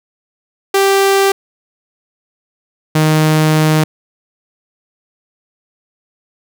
sawtooth tone pair in turn, 392 / 155.57 Hz, G4 / D#3, 0 / 0 cents, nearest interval octave + major third, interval 1600 cents, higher first, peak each -5 dBFS, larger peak neither, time 0.74-1.32 / 2.95-3.84 s, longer second, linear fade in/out 5 ms, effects none

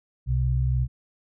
sine tone pair together, 64.2 / 127.15 Hz, C2 / C3, -32 / -49 cents, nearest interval octave, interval 1183 cents, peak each -23 dBFS, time 0.26-0.88 s, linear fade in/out 50 ms, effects none

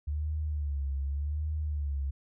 sine tone with vibrato, 72.6 Hz, D2, 19 cents flat, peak -29 dBFS, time 0.07-2.11 s, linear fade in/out 10 ms, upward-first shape sine, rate 0.86 Hz, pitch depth 100 cents each way, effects none

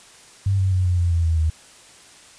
sine tone with pitch steps, 98 / 95.05 / 92.18 / 89.4 / 86.7 / 84.09 / 81.56 / 79.1 Hz, G2 / F#2 / F#2 / F2 / F2 / E2 / E2 / D#2, 0 / +47 / -6 / +41 / -12 / +35 / -18 / +29 cents, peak -16 dBFS, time 0.46-1.5 s, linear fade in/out 5 ms, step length 130 ms, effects white hiss -47 dBFS RMS until 2.38 s + resampled to 22050 Hz

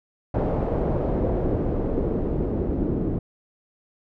pink noise with low-pass filter sweep, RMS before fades -24 dBFS, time 0.34-3.19 s, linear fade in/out 5 ms, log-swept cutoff 620 to 340 Hz, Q 1.7, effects none

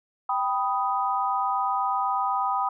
sine chord, G augmented, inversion none, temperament equal with one note detuned, 784 / 987.8 / 1248.1 Hz, G5 / B5 / D#6, 0 / 0 / +5 cents, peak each -27 dBFS, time 0.29-2.69 s, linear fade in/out 5 ms, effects none

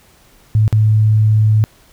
sine tone with dropouts, 108 Hz, A2, 32 cents flat, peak -8 dBFS, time 0.55-1.64 s, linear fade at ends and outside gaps 0 ms, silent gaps 0.679-0.727 s, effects pink hiss -49 dBFS RMS until 1.92 s

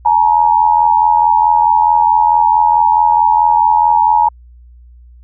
sine tone pair together, 856.4 / 941 Hz, A5 / A#5, -47 / +16 cents, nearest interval major second, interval 163 cents, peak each -10 dBFS, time 0.05-4.29 s, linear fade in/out 10 ms, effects added 60 Hz sine -37 dBFS peak until 5.23 s

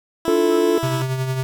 15% pulse tone with vibrato, 329.6 Hz, E4, in tune, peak -17 dBFS, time 0.25-1.02 s, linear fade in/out 2 ms, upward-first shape sine, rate 2.5 Hz, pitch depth 9 cents each way
triangle chord, D minor, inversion none, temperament equal, 293.7 / 349.2 / 440 Hz, D4 / F4 / A4, 0 / 0 / 0 cents, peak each -21 / -16 / -16 dBFS, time 0.28-0.78 s, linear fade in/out 0 ms
square tone with tremolo, 130.8 Hz, C3, in tune, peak -19 dBFS, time 0.83-1.43 s, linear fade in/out 0 ms, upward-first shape triangle, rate 11 Hz, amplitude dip 50%
effects none

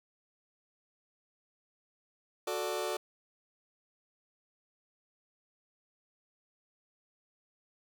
sawtooth chord, D major, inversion first, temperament just, 367.1 / 440.5 / 587.3 Hz, F#4 / A4 / D5, -14 / +2 / 0 cents, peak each -33 dBFS, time 2.47-2.97 s, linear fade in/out 5 ms, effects none

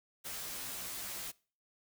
white noise with comb filter, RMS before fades -42 dBFS, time 0.24-1.32 s, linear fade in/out 20 ms, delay 13 ms, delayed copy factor -0.8, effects noise-tail reverb RT60 0.4 s tail -23 dB re dry

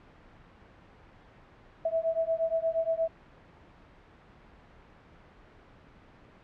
sine beating tone pair, 650 / 658.5 Hz, E5 / E5, -24 / -2 cents, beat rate 8.5 Hz, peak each -29 dBFS, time 1.85-3.08 s, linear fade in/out 5 ms, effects pink hiss -55 dBFS RMS until 6.43 s + low-pass 2000 Hz 12 dB/octave

